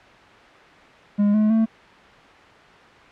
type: tone with pitch steps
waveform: triangle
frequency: 205.1 / 213.8 / 222.9 Hz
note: G#3 / A3 / A3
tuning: -21 / -49 / +23 cents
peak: -13 dBFS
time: 1.18-1.66 s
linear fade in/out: 20 ms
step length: 160 ms
effects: white hiss -46 dBFS RMS until 3.11 s + low-pass 2000 Hz 12 dB/octave